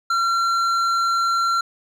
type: tone with hard clipping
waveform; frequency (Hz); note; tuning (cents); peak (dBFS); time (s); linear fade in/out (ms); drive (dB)
triangle; 1365; F6; -40; -19; 0.1-1.61; 5; 12
effects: none